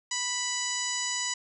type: harmonic tone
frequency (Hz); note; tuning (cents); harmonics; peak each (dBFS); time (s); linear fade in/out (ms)
987.8; B5; 0; 1 / 2 / 3 / 4 / 5 / 6 / 7 / 8; -39 / -36 / -38 / -39 / -37 / -38 / -33 / -39; 0.11-1.34; 5
effects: none